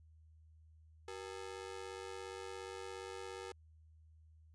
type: ring-modulated tone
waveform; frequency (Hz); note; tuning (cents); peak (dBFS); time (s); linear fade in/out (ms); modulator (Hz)
sawtooth; 427.2; G#4; +49; -38; 1.08-3.52; 0; 48.6
effects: added 79 Hz sine -60 dBFS peak until 4.54 s + resampled to 22050 Hz